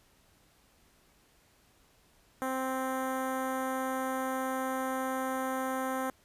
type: tone with notch filter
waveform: 10% pulse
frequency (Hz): 261.6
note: C4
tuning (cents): 0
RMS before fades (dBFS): -33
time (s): 2.42-6.1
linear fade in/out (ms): 0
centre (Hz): 4300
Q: 0.52
effects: pink hiss -65 dBFS RMS until 6.24 s + resampled to 32000 Hz